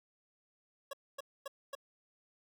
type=tone bursts; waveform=25% pulse; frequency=554.4 Hz; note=C#5; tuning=in tune; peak=-36 dBFS; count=4; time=0.91-1.752 s; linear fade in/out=5 ms; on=23 ms; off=250 ms; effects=none